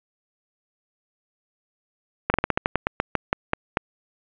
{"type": "slowing click train", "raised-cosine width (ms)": 0.5, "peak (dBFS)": -4, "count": 14, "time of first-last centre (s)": [2.3, 3.771], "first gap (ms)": 40, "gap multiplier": 1.16, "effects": ["resampled to 8000 Hz", "7-bit"]}